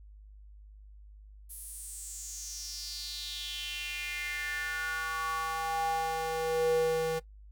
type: tone with high-pass filter sweep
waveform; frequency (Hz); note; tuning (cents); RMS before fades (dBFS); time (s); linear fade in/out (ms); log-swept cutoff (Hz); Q
square; 161.2; E3; -38; -34; 1.49-7.2; 20; 11000 to 360; 4.7
effects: noise-tail reverb RT60 0.1 s tail -19 dB re dry + added 51 Hz sine -49 dBFS peak until 7.51 s